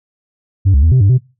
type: tone with pitch steps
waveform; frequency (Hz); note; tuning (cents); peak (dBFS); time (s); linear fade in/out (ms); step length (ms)
sine; 96.3 / 68.6 / 80.7 / 129.2 / 98.6 / 127.9; G2 / C#2 / E2 / C3 / G2 / C3; -30 / -17 / -36 / -21 / +11 / -39; -4; 0.65-1.184; 20; 89
effects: noise-tail reverb RT60 0.3 s tail -24 dB re dry + tanh soft clip ceiling -5 dBFS